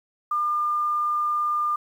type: tone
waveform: sine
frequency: 1203 Hz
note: D6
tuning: 41 cents sharp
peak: -21 dBFS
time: 0.31-1.76 s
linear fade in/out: 5 ms
effects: 9-bit